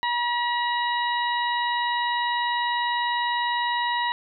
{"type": "harmonic tone", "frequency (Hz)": 960, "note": "B5", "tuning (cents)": -49, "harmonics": [1, 2, 3, 4], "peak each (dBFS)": [-24, -28, -35, -32], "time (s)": [0.03, 4.12], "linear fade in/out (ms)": 0, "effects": []}